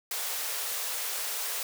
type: high-pass noise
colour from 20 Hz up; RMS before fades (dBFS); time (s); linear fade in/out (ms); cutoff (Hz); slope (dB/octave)
white; -33; 0.11-1.63; 2; 410; 96
effects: none